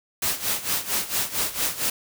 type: noise with tremolo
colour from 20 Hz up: white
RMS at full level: -23 dBFS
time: 0.22-1.9 s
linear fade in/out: 5 ms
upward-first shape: sine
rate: 4.4 Hz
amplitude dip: 80%
effects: none